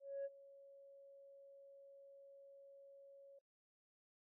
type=tone with ADSR envelope; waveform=sine; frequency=554.4 Hz; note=C#5; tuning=in tune; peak=-38 dBFS; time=0-3.39 s; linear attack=250 ms; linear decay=37 ms; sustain=-20 dB; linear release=6 ms; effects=noise-tail reverb RT60 0.1 s tail -19 dB re dry + tanh soft clip ceiling -39 dBFS